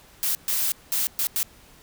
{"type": "noise bursts at uneven times", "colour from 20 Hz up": "blue", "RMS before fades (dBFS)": -24, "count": 5, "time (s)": [[0.23, 0.35], [0.48, 0.72], [0.92, 1.07], [1.19, 1.27], [1.36, 1.43]], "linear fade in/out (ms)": 0, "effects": ["pink hiss -52 dBFS RMS until 1.82 s"]}